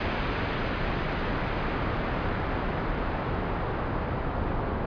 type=noise with low-pass filter sweep; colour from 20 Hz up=pink; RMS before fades=-29 dBFS; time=0-4.86 s; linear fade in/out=5 ms; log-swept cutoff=2400 to 1100 Hz; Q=0.87; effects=resampled to 11025 Hz